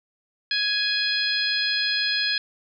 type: harmonic tone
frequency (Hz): 834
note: G#5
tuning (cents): +7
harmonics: 2 / 3 / 4 / 5 / 6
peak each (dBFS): -27 / -30 / -28 / -26 / -29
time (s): 0.51-2.38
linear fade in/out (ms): 2
effects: none